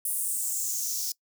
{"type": "noise with high-pass filter sweep", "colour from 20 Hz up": "blue", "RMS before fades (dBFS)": -30, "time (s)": [0.05, 1.12], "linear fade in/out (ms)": 2, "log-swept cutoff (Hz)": [10000, 5200], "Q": 4, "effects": ["noise-tail reverb RT60 0.1 s tail -23 dB re dry"]}